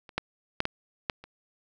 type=clicks; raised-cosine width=0.3 ms; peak=-30 / -11 / -9 / -12 / -11 / -29 dBFS; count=6; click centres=0.092 / 0.18 / 0.604 / 0.654 / 1.098 / 1.24 s; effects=none